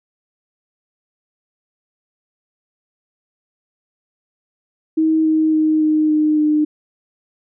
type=tone with pitch steps; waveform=sine; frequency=317.3 / 314.4 / 311.5 / 308.6 / 305.8 / 303 Hz; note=D#4 / D#4 / D#4 / D#4 / D#4 / D#4; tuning=+34 / +18 / +2 / -14 / -30 / -46 cents; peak=-12 dBFS; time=4.97-6.65 s; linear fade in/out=10 ms; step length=280 ms; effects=none